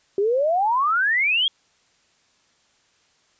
sine exponential sweep, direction up, 383.5 to 3322 Hz, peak -17 dBFS, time 0.18-1.48 s, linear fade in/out 2 ms, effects white hiss -62 dBFS RMS until 3.39 s + resampled to 16000 Hz

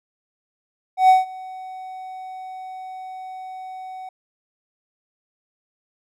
triangle tone with ADSR envelope, 750 Hz, F#5, 23 cents sharp, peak -6 dBFS, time 0.97-4.09 s, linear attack 120 ms, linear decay 160 ms, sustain -24 dB, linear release 4 ms, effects none

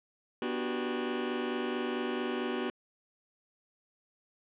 sawtooth chord, G major seventh, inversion first, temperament just, 245 / 294 / 367.5 / 392 Hz, B3 / D4 / F#4 / G4, -14 / +2 / -12 / 0 cents, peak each -31 / -36 / -31 / -35 dBFS, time 0.42-2.7 s, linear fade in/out 2 ms, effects resampled to 8000 Hz + 11-bit

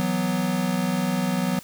square chord, E suspended second, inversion none, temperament equal, 164.81 / 185 / 246.9 Hz, E3 / F#3 / B3, 0 / 0 / 0 cents, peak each -30 / -25 / -28 dBFS, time 0-1.59 s, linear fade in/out 0 ms, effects white hiss -46 dBFS RMS until 1.63 s

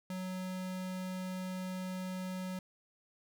square tone, 185.2 Hz, F#3, 2 cents sharp, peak -38 dBFS, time 0.1-2.59 s, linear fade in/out 2 ms, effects none

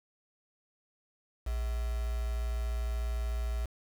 sine tone with quantisation, 58.4 Hz, A#1, 4 cents sharp, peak -30 dBFS, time 1.46-3.66 s, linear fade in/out 10 ms, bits 7, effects none

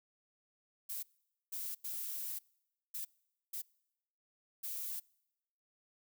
violet noise bursts at uneven times, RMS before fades -41 dBFS, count 6, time 0.89-1.03 / 1.52-1.75 / 1.84-2.39 / 2.94-3.05 / 3.53-3.62 / 4.63-5 s, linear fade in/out 10 ms, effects noise-tail reverb RT60 0.9 s tail -26 dB re dry

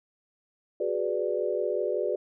sine chord, G# half-diminished seventh, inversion third, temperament equal, 370 / 415.3 / 493.9 / 587.3 Hz, F#4 / G#4 / B4 / D5, 0 / 0 / 0 / 0 cents, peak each -31 dBFS, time 0.8-2.16 s, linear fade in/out 5 ms, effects none

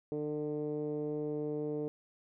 10% pulse tone with low-pass filter, 149.8 Hz, D3, 35 cents sharp, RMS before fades -36 dBFS, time 0.12-1.88 s, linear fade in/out 0 ms, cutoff 410 Hz, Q 4, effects none

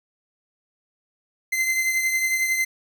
45% pulse beating tone pair, 2067 / 2078 Hz, C7 / C7, -22 / -12 cents, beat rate 11 Hz, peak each -21 / -29 dBFS, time 1.52-2.65 s, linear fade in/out 10 ms, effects none

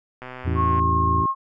click train, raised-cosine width 0.5 ms, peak -21 dBFS, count 74, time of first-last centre 0.22-0.795 s, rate 127 Hz
sine tone with vibrato, 83.6 Hz, E2, 25 cents sharp, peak -22 dBFS, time 0.44-1.23 s, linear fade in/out 20 ms, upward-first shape triangle, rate 7.3 Hz, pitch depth 27 cents each way
harmonic tone, 55.3 Hz, A1, 9 cents sharp, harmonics 2 / 3 / 4 / 5 / 6 / 7, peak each -28 / -29 / -42 / -31 / -33 / -33 dBFS, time 0.46-1.26 s, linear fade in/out 5 ms
sine tone with pitch glide, 1090 to 1075.6 Hz, C#6 to C6, -29 to +47 cents, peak -19 dBFS, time 0.55-1.35 s, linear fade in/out 50 ms, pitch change -24 cents, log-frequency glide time 0.65-0.73 s
effects none

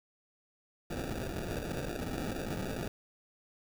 white noise with sample-and-hold, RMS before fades -37 dBFS, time 0.9-2.88 s, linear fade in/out 5 ms, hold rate 1050 Hz, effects none

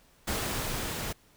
pink noise with level ramp, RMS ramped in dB -31 to -35 dBFS, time 0.27-1.13 s, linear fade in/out 10 ms, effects pink hiss -62 dBFS RMS until 1.36 s

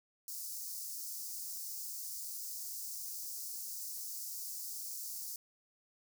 white high-pass noise, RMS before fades -43 dBFS, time 0.28-5.36 s, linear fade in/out 2 ms, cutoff 4800 Hz, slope 48 dB/octave, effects none

